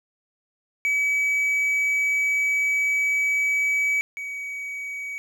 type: tone pair in turn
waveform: triangle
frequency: 2282 / 2266 Hz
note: C#7 / C#7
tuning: +50 / +37 cents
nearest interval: unison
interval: 13 cents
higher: first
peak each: -18 / -28 dBFS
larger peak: first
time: 0.85-4.01 / 4.17-5.18 s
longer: first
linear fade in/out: 0 ms
effects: none